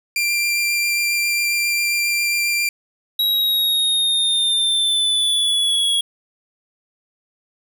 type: tone with vibrato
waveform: sawtooth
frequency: 2374 Hz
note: D7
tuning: 18 cents sharp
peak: -14 dBFS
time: 0.16-2.69 s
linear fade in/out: 2 ms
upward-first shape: sine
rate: 7.4 Hz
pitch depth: 9 cents each way
type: linear sweep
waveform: square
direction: down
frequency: 3859 to 3322 Hz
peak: -16 dBFS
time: 3.19-6.01 s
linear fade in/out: 5 ms
effects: none